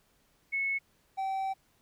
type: tone pair in turn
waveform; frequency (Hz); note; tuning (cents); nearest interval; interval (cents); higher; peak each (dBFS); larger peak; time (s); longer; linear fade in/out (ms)
sine / triangle; 2197 / 771.4; C#7 / G5; -16 / -28; octave + tritone; 1812; first; -28; neither; 0.52-0.79 / 1.17-1.54; second; 20
effects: pink hiss -69 dBFS RMS until 1.81 s